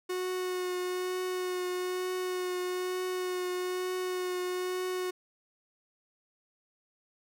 45% pulse tone with vibrato, 365.2 Hz, F#4, 23 cents flat, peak -31 dBFS, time 0.09-5.11 s, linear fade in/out 10 ms, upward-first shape triangle, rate 1.1 Hz, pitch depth 16 cents each way, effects none

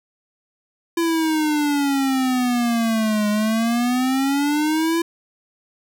square exponential two-way sweep, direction down then up, 338.5 to 207.7 to 338.5 Hz, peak -18 dBFS, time 0.97-5.02 s, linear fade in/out 5 ms, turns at 3.29 s, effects none

